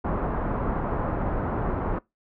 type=low-pass noise; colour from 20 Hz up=pink; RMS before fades=-27 dBFS; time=0.04-1.99 s; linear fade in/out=10 ms; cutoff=1300 Hz; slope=24 dB/octave; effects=noise-tail reverb RT60 0.2 s tail -23 dB re dry